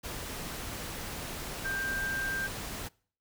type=tone in noise; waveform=sine; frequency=1575 Hz; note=G6; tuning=8 cents sharp; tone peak=-31 dBFS; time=1.64-2.48 s; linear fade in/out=20 ms; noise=pink; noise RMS=-39 dBFS; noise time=0.03-2.89 s; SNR=+5 dB; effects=noise-tail reverb RT60 0.5 s tail -25 dB re dry